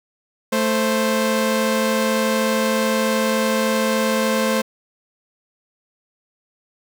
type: tone pair together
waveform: sawtooth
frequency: 220.3 / 524 Hz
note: A3 / C5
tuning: +2 / +2 cents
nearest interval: octave + minor third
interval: 1500 cents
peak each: -16 dBFS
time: 0.52-4.62 s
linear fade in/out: 10 ms
effects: none